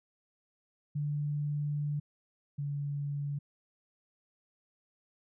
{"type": "tone pair in turn", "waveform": "sine", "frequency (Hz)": [146.83, 143.31], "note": ["D3", "D3"], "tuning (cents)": [0, -42], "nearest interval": "unison", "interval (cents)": 42, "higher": "first", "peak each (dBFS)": [-30, -32], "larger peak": "first", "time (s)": [[0.95, 2], [2.58, 3.39]], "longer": "first", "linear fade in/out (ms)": 10, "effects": []}